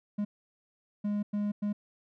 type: tone bursts at uneven times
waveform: triangle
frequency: 206.5 Hz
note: G#3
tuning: 10 cents flat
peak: -26 dBFS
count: 4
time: 0.18-0.25 / 1.04-1.23 / 1.33-1.52 / 1.62-1.73 s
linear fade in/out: 10 ms
effects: none